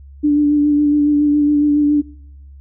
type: tone with vibrato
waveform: sine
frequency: 293.7 Hz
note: D4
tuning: in tune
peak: -10 dBFS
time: 0.23-2.02 s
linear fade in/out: 20 ms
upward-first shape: sine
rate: 7.2 Hz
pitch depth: 21 cents each way
effects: noise-tail reverb RT60 0.8 s tail -25 dB re dry + added 69 Hz sine -36 dBFS peak until 2.6 s